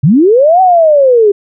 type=linear two-way sweep; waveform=sine; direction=up then down; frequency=120.4 to 763 to 392.5 Hz; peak=-3 dBFS; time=0.03-1.32 s; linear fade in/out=10 ms; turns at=0.61 s; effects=none